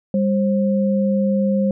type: tone pair together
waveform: sine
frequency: 199.2 / 531.5 Hz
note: G3 / C5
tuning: +28 / +27 cents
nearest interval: octave + perfect fourth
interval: 1699 cents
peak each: -16 / -21 dBFS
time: 0.14-1.71 s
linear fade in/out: 2 ms
effects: none